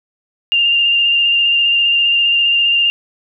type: tone with vibrato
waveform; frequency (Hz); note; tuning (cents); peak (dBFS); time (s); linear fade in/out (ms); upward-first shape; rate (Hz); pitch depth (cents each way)
sine; 2798; F7; +3; -10; 0.52-2.9; 0; square; 15; 14
effects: none